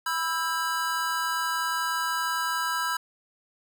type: chord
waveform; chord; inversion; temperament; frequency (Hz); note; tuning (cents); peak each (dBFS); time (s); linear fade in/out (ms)
square; E minor; second; equal with one note detuned; 987.8 / 1318.5 / 1604.6; B5 / E6 / G6; 0 / 0 / +40; -31; 0.06-2.97; 5
effects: none